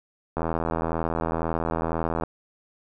click train, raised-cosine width 1 ms, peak -12 dBFS, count 154, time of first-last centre 0.37-2.236 s, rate 82 Hz, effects none

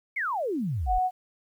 sine exponential sweep, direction down, 2287 to 34.65 Hz, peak -26 dBFS, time 0.16-0.99 s, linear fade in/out 10 ms
sine tone, 739 Hz, F#5, 2 cents flat, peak -22 dBFS, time 0.86-1.11 s, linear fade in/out 50 ms
effects 10-bit

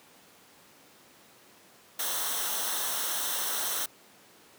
white noise with comb filter, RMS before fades -31 dBFS, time 1.99-3.86 s, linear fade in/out 5 ms, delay 0.42 ms, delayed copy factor -0.65, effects pink hiss -56 dBFS RMS until 4.58 s + high-pass 200 Hz 12 dB/octave

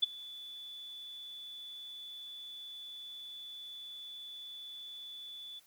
sine tone with ADSR envelope, 3465 Hz, A7, 27 cents flat, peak -22 dBFS, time 0.02-5.6 s, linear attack 14 ms, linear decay 16 ms, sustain -22 dB, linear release 16 ms, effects white hiss -65 dBFS RMS until 5.66 s

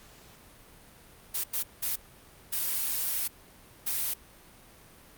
blue noise bursts at uneven times, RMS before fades -30 dBFS, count 5, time 1.34-1.44 / 1.53-1.63 / 1.82-1.96 / 2.52-3.28 / 3.86-4.14 s, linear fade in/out 10 ms, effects pink hiss -54 dBFS RMS until 5.17 s + Opus 48 kbps

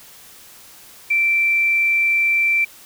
sine tone, 2343 Hz, D7, 5 cents flat, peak -14 dBFS, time 1.1-2.65 s, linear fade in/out 10 ms, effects white hiss -44 dBFS RMS until 2.85 s

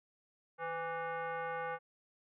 sine tone with frequency modulation, 158.5 Hz, D#3, 32 cents sharp, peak -36 dBFS, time 0.58-1.79 s, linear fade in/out 50 ms, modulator 662 Hz, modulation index 2.2, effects none

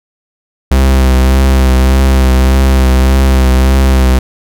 45% pulse tone with vibrato, 65.41 Hz, C2, in tune, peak -5 dBFS, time 0.71-4.19 s, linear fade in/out 5 ms, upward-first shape triangle, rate 1.7 Hz, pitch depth 32 cents each way, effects none

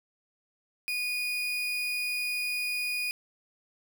35% pulse tone, 2463 Hz, D#7, 18 cents flat, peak -27 dBFS, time 0.88-3.11 s, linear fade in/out 0 ms, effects none

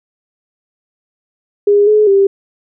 sine tone with pitch steps, 408.6 / 425 / 394 Hz, G#4 / G#4 / G4, -28 / +40 / +9 cents, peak -6 dBFS, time 1.67-2.27 s, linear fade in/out 5 ms, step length 200 ms, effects none

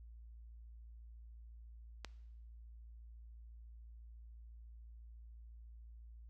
click, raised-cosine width 0.2 ms, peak -26 dBFS, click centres 2.047 s, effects noise-tail reverb RT60 0.9 s tail -20 dB re dry + added 57 Hz sine -52 dBFS peak until 6.29 s

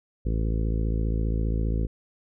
harmonic tone, 55 Hz, A1, in tune, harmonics 1 / 2 / 3 / 4 / 5 / 6 / 7 / 8 / 9, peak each -24 / -30 / -34 / -36 / -38 / -40 / -41 / -42 / -43 dBFS, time 0.25-1.87 s, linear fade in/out 10 ms, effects none

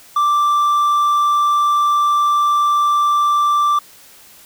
triangle tone, 1174.7 Hz, D6, in tune, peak -10 dBFS, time 0.16-3.79 s, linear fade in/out 5 ms, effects white hiss -44 dBFS RMS until 4.45 s

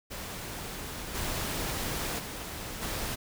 pink noise with level steps, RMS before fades -39 / -33 / -39 / -34 dBFS, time 0.1-3.16 s, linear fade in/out 20 ms, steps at 1.14 / 2.18 / 2.81 s, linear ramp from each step 20 ms, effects none

